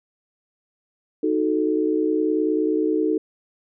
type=chord; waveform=sine; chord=D# diminished; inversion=none; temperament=equal; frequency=311.1 / 370 / 440 Hz; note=D#4 / F#4 / A4; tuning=0 / 0 / 0 cents; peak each=-21 / -25 / -23 dBFS; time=1.23-3.18 s; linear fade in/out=5 ms; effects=none